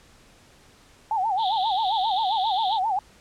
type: tone with vibrato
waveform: sine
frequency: 818 Hz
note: G#5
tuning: 26 cents flat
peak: -21 dBFS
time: 1.11-2.99 s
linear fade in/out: 2 ms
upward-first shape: sine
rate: 7.5 Hz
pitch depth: 190 cents each way
type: band-pass noise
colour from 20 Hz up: pink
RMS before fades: -33 dBFS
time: 1.37-2.8 s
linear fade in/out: 50 ms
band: 3300 to 3900 Hz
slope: 96 dB/octave
effects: pink hiss -54 dBFS RMS until 3.2 s + low-pass 9000 Hz 12 dB/octave